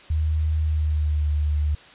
sine tone with pitch glide, 77.78 to 74.61 Hz, D#2 to D2, 0 to +28 cents, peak -19 dBFS, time 0.1-1.75 s, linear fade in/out 5 ms, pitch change -72 cents, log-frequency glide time 0.63-1.25 s, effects white hiss -47 dBFS RMS until 1.94 s + resampled to 8000 Hz

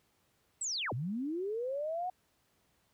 sine linear two-way sweep, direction down then up, 8110 to 105.7 to 746 Hz, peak -33 dBFS, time 0.61-2.1 s, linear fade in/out 5 ms, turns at 0.93 s, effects pink hiss -73 dBFS RMS until 2.93 s + high-pass 60 Hz 12 dB/octave

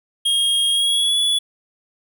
square tone with pitch glide, 3254 to 3414 Hz, G#7 to G#7, -36 to +47 cents, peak -16 dBFS, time 0.25-1.39 s, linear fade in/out 10 ms, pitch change +83 cents, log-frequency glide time 0.71-1.18 s, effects none

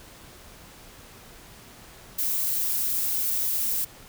violet noise, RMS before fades -26 dBFS, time 2.18-3.85 s, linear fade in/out 10 ms, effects pink hiss -48 dBFS RMS until 4.08 s

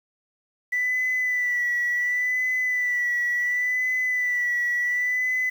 sine tone with vibrato, 1975.5 Hz, B6, in tune, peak -20 dBFS, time 0.72-5.5 s, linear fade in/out 10 ms, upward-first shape sine, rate 0.7 Hz, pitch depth 34 cents each way, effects tanh soft clip ceiling -18 dBFS + 8-bit

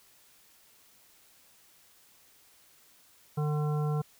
harmonic tone, 150 Hz, D3, 37 cents sharp, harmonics 1 / 3 / 5 / 7 / 9, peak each -27 / -37 / -41 / -44 / -46 dBFS, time 3.37-4.02 s, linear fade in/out 10 ms, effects white hiss -61 dBFS RMS until 4.19 s

